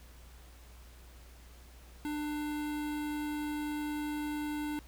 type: tone with notch filter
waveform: square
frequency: 298.2 Hz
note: D4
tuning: 27 cents sharp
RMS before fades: -36 dBFS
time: 2.05-4.79 s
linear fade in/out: 0 ms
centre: 5700 Hz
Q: 1.5
effects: added 60 Hz sine -52 dBFS peak until 4.87 s + pink hiss -59 dBFS RMS until 4.87 s